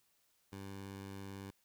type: tone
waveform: 15% pulse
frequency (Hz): 98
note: G2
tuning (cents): 0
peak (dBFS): -39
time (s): 0.52-1.51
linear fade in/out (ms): 10
effects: white hiss -75 dBFS RMS until 1.64 s